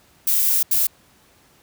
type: noise bursts at uneven times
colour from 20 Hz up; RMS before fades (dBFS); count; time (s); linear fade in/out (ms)
violet; -18; 2; 0.27-0.63 / 0.71-0.87; 5
effects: pink hiss -55 dBFS RMS until 1.62 s + high-pass 60 Hz 12 dB/octave